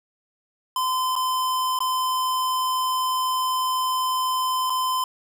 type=tone with dropouts; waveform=square; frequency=1026 Hz; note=C6; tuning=34 cents flat; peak=-22 dBFS; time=0.76-5.04 s; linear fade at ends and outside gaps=2 ms; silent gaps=1.155-1.162 / 1.79-1.804 / 4.698-4.702 s; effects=none